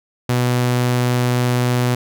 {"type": "tone", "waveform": "sawtooth", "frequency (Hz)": 123.47, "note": "B2", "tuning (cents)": 0, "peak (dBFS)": -11, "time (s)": [0.29, 1.95], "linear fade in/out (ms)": 5, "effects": []}